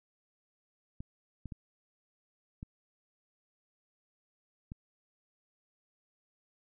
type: clicks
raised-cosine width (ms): 5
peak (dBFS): -29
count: 5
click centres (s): 1.005 / 1.457 / 1.522 / 2.629 / 4.719
effects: none